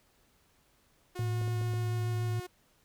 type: tone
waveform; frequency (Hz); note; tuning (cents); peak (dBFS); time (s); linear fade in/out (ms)
sawtooth; 361.3; F#4; -41; -36; 1.15-2.47; 10
type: tone with vibrato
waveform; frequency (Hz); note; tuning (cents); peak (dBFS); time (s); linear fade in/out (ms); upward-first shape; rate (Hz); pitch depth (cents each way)
sine; 111; A2; +16; -29; 1.19-2.4; 5; sine; 6.9; 34
type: clicks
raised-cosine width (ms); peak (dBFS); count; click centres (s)
2; -31; 5; 1.193 / 1.415 / 1.478 / 1.614 / 1.737
effects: pink hiss -68 dBFS RMS until 2.84 s